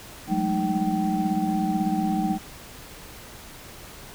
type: tone cluster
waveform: sine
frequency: 180.9 / 199 / 215.2 / 309.4 / 769 Hz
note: F#3 / G3 / A3 / D#4 / G5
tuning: -39 / +26 / -38 / -10 / -33 cents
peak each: -28 dBFS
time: 0.27-2.39 s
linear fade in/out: 50 ms
effects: pink hiss -43 dBFS RMS until 4.14 s